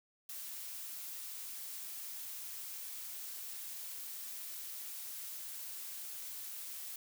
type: noise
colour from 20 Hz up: blue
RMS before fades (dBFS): -45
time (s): 0.29-6.96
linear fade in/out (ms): 2
effects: none